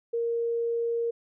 sine tone, 466.2 Hz, A#4, in tune, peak -25 dBFS, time 0.13-1.11 s, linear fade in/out 10 ms, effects none

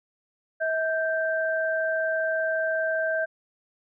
sine tone pair together, 642.7 / 1568 Hz, E5 / G6, -44 / 0 cents, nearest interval octave + minor third, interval 1544 cents, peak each -25 / -27 dBFS, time 0.6-3.26 s, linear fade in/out 20 ms, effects none

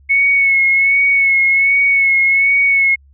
sine tone with vibrato, 2200 Hz, C#7, 14 cents flat, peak -9 dBFS, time 0.09-2.96 s, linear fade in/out 20 ms, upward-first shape sine, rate 1.3 Hz, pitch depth 31 cents each way, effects added 69 Hz sine -44 dBFS peak until 3.13 s

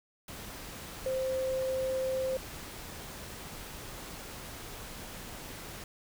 sine tone in noise, 523.3 Hz, C5, in tune, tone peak -29 dBFS, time 1.06-2.37 s, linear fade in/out 2 ms, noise pink, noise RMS -44 dBFS, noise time 0.28-5.84 s, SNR +12 dB, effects none

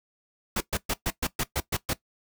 pink noise bursts, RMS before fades -27 dBFS, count 9, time 0.56-1.934 s, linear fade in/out 5 ms, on 46 ms, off 120 ms, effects noise-tail reverb RT60 0.1 s tail -17 dB re dry

